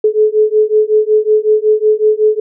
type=beating tone pair; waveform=sine; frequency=426.4 / 431.8 Hz; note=G#4 / A4; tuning=+46 / -33 cents; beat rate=5.4 Hz; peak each=-11 dBFS; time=0.04-2.4 s; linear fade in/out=5 ms; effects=none